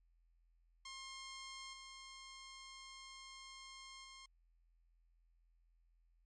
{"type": "tone with level steps", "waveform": "10% pulse", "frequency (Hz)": 1066, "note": "C6", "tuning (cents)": 32, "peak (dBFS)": [-40, -44, -46], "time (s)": [0.85, 4.26], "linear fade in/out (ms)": 5, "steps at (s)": [1.73, 4.04], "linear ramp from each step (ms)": 5, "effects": ["added 42 Hz sine -70 dBFS peak until 6.25 s", "MP3 48 kbps"]}